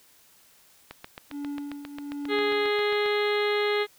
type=click train; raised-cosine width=0.3 ms; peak=-22 dBFS; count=17; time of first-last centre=0.91-3.061 s; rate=7.44 Hz
type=tone with tremolo; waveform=triangle; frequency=286.9 Hz; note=D4; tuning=40 cents flat; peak=-28 dBFS; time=1.3-2.71 s; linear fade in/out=50 ms; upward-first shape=triangle; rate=1.3 Hz; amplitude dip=70%
type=harmonic tone; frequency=415.3 Hz; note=G#4; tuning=in tune; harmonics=1 / 2 / 3 / 4 / 5 / 6 / 7 / 8 / 9 / 10; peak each=-24 / -35 / -34 / -36 / -31 / -42 / -41 / -37 / -40 / -40 dBFS; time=2.28-3.87 s; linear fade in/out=50 ms
effects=white hiss -58 dBFS RMS until 3.98 s